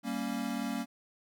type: chord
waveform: square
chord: G diminished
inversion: none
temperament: equal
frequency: 196 / 233.1 / 277.2 Hz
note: G3 / Bb3 / Db4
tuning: 0 / 0 / 0 cents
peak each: -40 / -36 / -38 dBFS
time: 0.03-0.86 s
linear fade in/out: 50 ms
effects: none